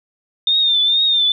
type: tone with vibrato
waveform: sine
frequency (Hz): 3617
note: A7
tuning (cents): +47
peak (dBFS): -12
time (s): 0.47-1.32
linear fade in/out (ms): 2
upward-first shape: triangle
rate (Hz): 2.2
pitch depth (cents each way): 76
effects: none